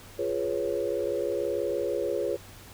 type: chord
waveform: sine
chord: C# dominant seventh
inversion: first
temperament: equal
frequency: 349.2 / 415.3 / 493.9 / 554.4 Hz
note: E#4 / G#4 / B4 / C#5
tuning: 0 / 0 / 0 / 0 cents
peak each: -33 / -31 / -32 / -31 dBFS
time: 0.18-2.37 s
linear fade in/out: 20 ms
effects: added 97 Hz sine -52 dBFS peak until 2.73 s + pink hiss -49 dBFS RMS until 2.73 s